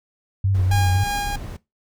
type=tone with vibrato; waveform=sine; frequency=95 Hz; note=F#2; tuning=46 cents sharp; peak=-16 dBFS; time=0.44-1.04 s; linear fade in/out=5 ms; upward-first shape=triangle; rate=3.8 Hz; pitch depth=65 cents each way
type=noise; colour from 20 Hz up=brown; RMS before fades=-31 dBFS; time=0.54-1.57 s; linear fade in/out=10 ms
type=tone with tremolo; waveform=sawtooth; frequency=814 Hz; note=G#5; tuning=35 cents flat; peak=-18 dBFS; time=0.71-1.36 s; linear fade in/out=5 ms; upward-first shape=sine; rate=2.9 Hz; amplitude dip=35%
effects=noise-tail reverb RT60 0.2 s tail -19 dB re dry